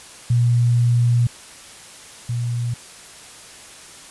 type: tone pair in turn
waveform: sine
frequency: 119.9 / 119.9 Hz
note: A#2 / A#2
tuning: +49 / +49 cents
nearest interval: unison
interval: 0 cents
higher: neither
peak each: -13 / -20 dBFS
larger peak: first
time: 0.3-1.27 / 2.29-2.74 s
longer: first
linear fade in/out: 5 ms
effects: white hiss -41 dBFS RMS until 4.1 s + resampled to 24000 Hz